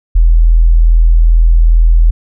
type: tone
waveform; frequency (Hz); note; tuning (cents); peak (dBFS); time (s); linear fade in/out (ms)
sine; 41.2; E1; 0; -3; 0.15-2.11; 10
effects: none